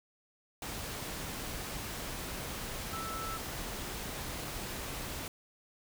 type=tone in noise; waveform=sine; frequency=1318.5 Hz; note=E6; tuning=in tune; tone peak=-39 dBFS; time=2.93-3.37 s; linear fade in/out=2 ms; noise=pink; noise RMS=-40 dBFS; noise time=0.62-5.28 s; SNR=-2 dB; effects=none